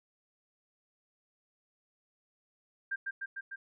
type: tone with echo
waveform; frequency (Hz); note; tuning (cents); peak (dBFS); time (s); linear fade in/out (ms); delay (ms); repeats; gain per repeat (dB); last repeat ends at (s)
sine; 1590; G6; +24; -31; 2.91-2.96; 10; 150; 4; -2; 3.56
effects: none